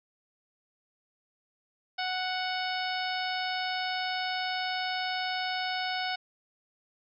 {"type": "harmonic tone", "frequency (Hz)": 740, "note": "F#5", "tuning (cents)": 0, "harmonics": [1, 2, 3, 4, 5, 6, 7], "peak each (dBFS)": [-33, -36, -38, -39, -40, -41, -41], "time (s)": [1.98, 6.16], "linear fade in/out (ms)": 10, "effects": []}